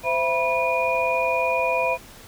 sine tone cluster, 517 / 668 / 976 / 2443 Hz, C5 / E5 / B5 / D#7, -21 / +23 / -21 / -32 cents, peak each -25 dBFS, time 0.03-1.98 s, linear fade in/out 50 ms, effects pink hiss -45 dBFS RMS until 2.27 s

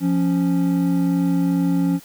triangle tone pair together, 174.63 / 277.2 Hz, F3 / C#4, 0 / 0 cents, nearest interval minor sixth, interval 800 cents, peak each -17 dBFS, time 0-2 s, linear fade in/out 50 ms, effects white hiss -46 dBFS RMS until 2.04 s

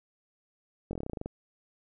slowing click train, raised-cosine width 2 ms, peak -22 dBFS, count 12, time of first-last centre 0.91-1.26 s, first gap 21 ms, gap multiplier 1.08, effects none

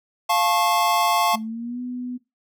square chord, F augmented, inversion none, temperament just, 698.5 / 873.1 / 1091.3 Hz, F5 / A5 / C#6, 0 / -14 / -27 cents, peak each -23 dBFS, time 0.29-1.36 s, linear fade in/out 10 ms
sine tone with pitch glide, 219.8 to 248.1 Hz, A3 to B3, -2 to +8 cents, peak -27 dBFS, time 1.33-2.18 s, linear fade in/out 20 ms, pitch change +210 cents, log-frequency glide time 1.43-1.8 s
effects noise-tail reverb RT60 0.2 s tail -17 dB re dry

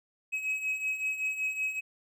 triangle beating tone pair, 2548 / 2553.3 Hz, D#7 / D#7, +41 / +44 cents, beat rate 5.3 Hz, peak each -35 / -29 dBFS, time 0.32-1.81 s, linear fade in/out 20 ms, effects none

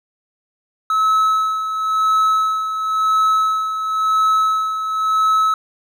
triangle tone with tremolo, 1294 Hz, E6, 32 cents flat, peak -10 dBFS, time 0.9-5.54 s, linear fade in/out 2 ms, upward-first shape sine, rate 0.96 Hz, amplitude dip 60%, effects none

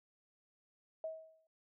sine tone with exponential decay, 640 Hz, D#5, 49 cents sharp, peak -36 dBFS, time 1.04-1.47 s, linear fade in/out 2 ms, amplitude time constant 93 ms, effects none

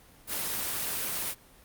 white noise, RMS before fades -32 dBFS, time 0.27-1.35 s, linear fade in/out 50 ms, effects pink hiss -56 dBFS RMS until 1.64 s + Opus 32 kbps

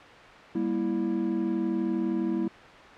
triangle chord, E diminished, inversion first, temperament just, 197.78 / 237.3 / 329.6 Hz, G3 / Bb3 / E4, +16 / +31 / 0 cents, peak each -29 / -29 / -26 dBFS, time 0.55-2.48 s, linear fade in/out 5 ms, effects white hiss -46 dBFS RMS until 2.97 s + low-pass 2000 Hz 12 dB/octave

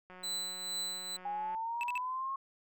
click train, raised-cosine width 0.5 ms, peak -37 dBFS, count 266, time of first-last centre 0.1-1.548 s, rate 183 Hz
30% pulse tone with tremolo, 4000 Hz, B7, 21 cents sharp, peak -31 dBFS, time 0.23-1.17 s, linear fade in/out 10 ms, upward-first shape triangle, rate 2.2 Hz, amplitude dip 60%
sine linear sweep, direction up, 810 to 1090 Hz, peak -34 dBFS, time 1.25-2.36 s, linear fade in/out 5 ms
triangle tone bursts, 2627 Hz, E7, 7 cents flat, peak -32 dBFS, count 3, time 1.81-1.977 s, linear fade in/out 0 ms, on 23 ms, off 49 ms
effects none

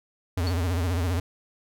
square tone with vibrato, 87.31 Hz, F2, in tune, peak -24 dBFS, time 0.37-1.2 s, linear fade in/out 5 ms, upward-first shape sine, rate 15 Hz, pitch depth 130 cents each way
sine tone with exponential decay, 4435 Hz, C#8, in tune, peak -29 dBFS, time 0.47-0.57 s, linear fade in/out 1 ms, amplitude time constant 20 ms
effects none

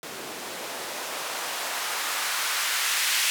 blue noise with band-pass filter sweep, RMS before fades -29 dBFS, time 0.03-3.3 s, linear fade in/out 0 ms, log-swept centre 300 to 2100 Hz, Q 0.93, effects none

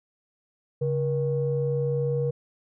sine tone pair together, 139.43 / 476.9 Hz, C#3 / A#4, +10 / +39 cents, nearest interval octave + major sixth, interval 2129 cents, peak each -25 dBFS, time 0.81-2.31 s, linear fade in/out 10 ms, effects tanh soft clip ceiling -15 dBFS

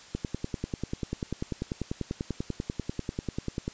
click train, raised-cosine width 3 ms, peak -17 dBFS, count 37, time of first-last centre 0.15-3.679 s, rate 10.2 Hz, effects white hiss -50 dBFS RMS until 3.73 s + resampled to 16000 Hz

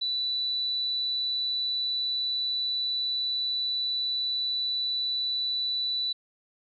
sine tone, 3967 Hz, B7, 7 cents sharp, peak -26 dBFS, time 0.01-6.13 s, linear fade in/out 10 ms, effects none

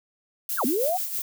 violet noise with tremolo, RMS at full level -28 dBFS, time 0.49-1.22 s, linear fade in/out 2 ms, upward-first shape sine, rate 6.2 Hz, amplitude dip 50%
sine linear two-way sweep, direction down then up, 1773 to 220 to 776 Hz, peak -22 dBFS, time 0.57-0.98 s, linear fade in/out 20 ms, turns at 0.65 s
effects none

